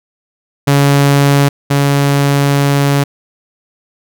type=tone pair in turn; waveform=sawtooth; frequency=141.1 / 141.1 Hz; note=C#3 / C#3; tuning=+31 / +31 cents; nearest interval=unison; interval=0 cents; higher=neither; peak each=-3 / -5 dBFS; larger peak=first; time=0.67-1.49 / 1.7-3.04 s; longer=second; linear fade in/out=10 ms; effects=none